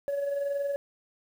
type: tone with amplitude modulation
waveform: sine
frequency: 564 Hz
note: C#5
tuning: 30 cents sharp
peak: -23 dBFS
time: 0.08-0.76 s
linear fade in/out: 0 ms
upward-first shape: sine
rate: 21.2 Hz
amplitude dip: 50%
effects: tanh soft clip ceiling -25 dBFS + 9-bit